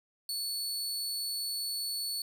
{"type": "tone", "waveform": "sawtooth", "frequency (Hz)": 4435, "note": "C#8", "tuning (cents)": 0, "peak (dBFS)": -30, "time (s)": [0.29, 2.22], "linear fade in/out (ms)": 2, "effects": []}